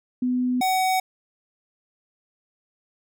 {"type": "tone pair in turn", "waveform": ["sine", "square"], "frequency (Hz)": [250.3, 750.1], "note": ["B3", "F#5"], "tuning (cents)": [23, 23], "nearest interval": "octave + perfect fifth", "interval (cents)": 1900, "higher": "second", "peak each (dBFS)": -20, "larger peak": "neither", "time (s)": [[0.22, 0.61], [0.61, 1]], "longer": "neither", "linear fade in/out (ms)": 5, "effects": []}